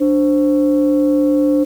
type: tone pair together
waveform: sine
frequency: 293.7 / 523.3 Hz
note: D4 / C5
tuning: 0 / 0 cents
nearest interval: minor seventh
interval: 1000 cents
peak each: -11 / -16 dBFS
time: 0-1.65 s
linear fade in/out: 20 ms
effects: tanh soft clip ceiling -5 dBFS + 7-bit